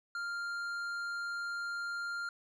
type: tone with tanh clipping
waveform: triangle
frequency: 1396.9 Hz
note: F6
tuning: in tune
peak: -37 dBFS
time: 0.15-2.29 s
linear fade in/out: 2 ms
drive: 13 dB
effects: none